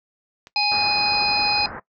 clicks, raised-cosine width 0.2 ms, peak -24 dBFS, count 7, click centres 0.471 / 0.633 / 0.721 / 0.753 / 0.811 / 0.989 / 1.147 s
harmonic tone, 830.6 Hz, G#5, in tune, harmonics 1 / 3 / 5 / 6, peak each -23 / -23 / -23 / -23 dBFS, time 0.56-1.66 s, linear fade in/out 2 ms
white low-pass noise, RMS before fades -34 dBFS, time 0.71-1.8 s, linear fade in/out 10 ms, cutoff 1700 Hz, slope 48 dB/octave
effects noise-tail reverb RT60 0.1 s tail -18 dB re dry

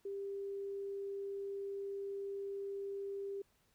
sine tone, 396.6 Hz, G4, 20 cents sharp, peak -39 dBFS, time 0.05-3.42 s, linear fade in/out 5 ms, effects pink hiss -74 dBFS RMS until 3.74 s

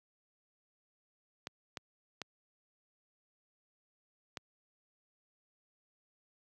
clicks, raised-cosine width 0.2 ms, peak -22 dBFS, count 4, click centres 1.471 / 1.772 / 2.217 / 4.372 s, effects high-pass 100 Hz 12 dB/octave

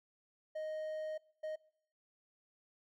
triangle tone bursts at uneven times, 622.3 Hz, D#5, in tune, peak -36 dBFS, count 2, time 0.55-1.18 / 1.43-1.56 s, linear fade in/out 10 ms, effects noise-tail reverb RT60 0.7 s tail -24 dB re dry

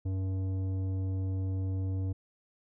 sine tone with tanh clipping, 94.8 Hz, F#2, 43 cents sharp, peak -31 dBFS, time 0.05-2.13 s, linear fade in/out 10 ms, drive 11 dB, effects none

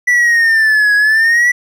triangle exponential two-way sweep, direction down then up, 1972 to 1661.2 to 1972 Hz, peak -6 dBFS, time 0.07-1.52 s, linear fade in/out 10 ms, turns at 0.95 s, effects none

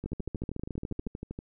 two click trains, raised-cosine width 3 ms, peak -24 / -21 dBFS, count 18 / 15, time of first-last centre 0.04-1.389 / 0.06-1.067 s, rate 12.6 / 13.9 Hz, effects none

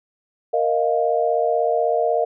sine chord, Bb suspended fourth, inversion none, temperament equal, 466.2 / 622.3 / 698.5 Hz, Bb4 / Eb5 / F5, 0 / 0 / 0 cents, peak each -21 dBFS, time 0.53-2.25 s, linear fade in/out 10 ms, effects none

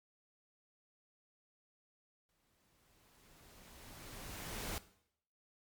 pink noise with exponential growth, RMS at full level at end -40 dBFS, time 2.29-4.78 s, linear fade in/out 0 ms, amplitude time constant 540 ms, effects noise-tail reverb RT60 0.7 s tail -17 dB re dry + MP3 96 kbps

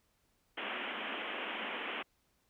white band-pass noise, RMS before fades -40 dBFS, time 0.57-2.03 s, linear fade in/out 10 ms, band 200 to 3200 Hz, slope 96 dB/octave, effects pink hiss -75 dBFS RMS until 2.49 s

